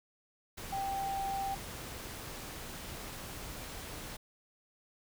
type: tone in noise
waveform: sine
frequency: 784 Hz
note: G5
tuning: in tune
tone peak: -33 dBFS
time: 0.72-1.55 s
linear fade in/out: 10 ms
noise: pink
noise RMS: -44 dBFS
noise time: 0.57-4.17 s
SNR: +8 dB
effects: none